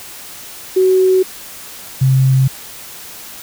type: tone pair in turn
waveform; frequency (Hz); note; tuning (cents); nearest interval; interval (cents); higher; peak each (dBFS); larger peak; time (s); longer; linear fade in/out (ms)
sine; 374.1 / 132.26; F#4 / C3; +19 / +19; octave + tritone; 1800; first; -8; neither; 0.76-1.23 / 2.01-2.48; neither; 10
effects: white hiss -33 dBFS RMS until 3.42 s